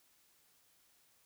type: silence
effects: white hiss -70 dBFS RMS until 1.25 s